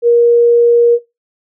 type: tone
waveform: sine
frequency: 473 Hz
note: A#4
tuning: 25 cents sharp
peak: -5 dBFS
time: 0.02-0.99 s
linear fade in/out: 50 ms
effects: noise-tail reverb RT60 0.2 s tail -18 dB re dry